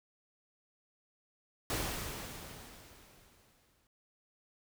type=noise with exponential decay; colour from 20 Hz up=pink; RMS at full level=-34 dBFS; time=1.7-3.87 s; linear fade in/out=1 ms; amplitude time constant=470 ms; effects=none